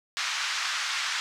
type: band-pass noise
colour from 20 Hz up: pink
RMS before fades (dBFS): -30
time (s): 0.17-1.2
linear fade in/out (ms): 0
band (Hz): 1200 to 6300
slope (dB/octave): 24
effects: none